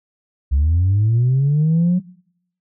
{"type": "linear sweep", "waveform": "sine", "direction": "up", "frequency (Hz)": [65.41, 183.9], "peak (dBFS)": -11, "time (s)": [0.51, 2], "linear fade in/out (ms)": 20, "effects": ["noise-tail reverb RT60 0.7 s tail -22 dB re dry", "tanh soft clip ceiling -10 dBFS"]}